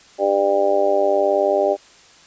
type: harmonic tone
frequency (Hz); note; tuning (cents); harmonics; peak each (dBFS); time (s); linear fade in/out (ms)
99.3; G2; +23; 3 / 4 / 5 / 6 / 7 / 8; -29 / -20 / -27 / -17 / -29 / -23; 0.18-1.77; 50
effects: white hiss -48 dBFS RMS until 2.26 s + resampled to 16000 Hz